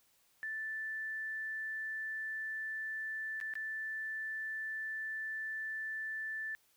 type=tone with dropouts; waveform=sine; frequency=1760 Hz; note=A6; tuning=in tune; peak=-37 dBFS; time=0.43-6.55 s; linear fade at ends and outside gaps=0 ms; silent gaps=3.402-3.412 / 3.538-3.554 s; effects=white hiss -71 dBFS RMS until 6.76 s